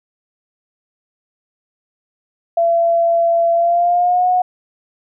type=tone with pitch glide; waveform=sine; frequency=676 to 728.7 Hz; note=E5 to F#5; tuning=+43 to -27 cents; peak=-11 dBFS; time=2.57-4.42 s; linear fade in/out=5 ms; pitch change=+130 cents; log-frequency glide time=3.53-4.28 s; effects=none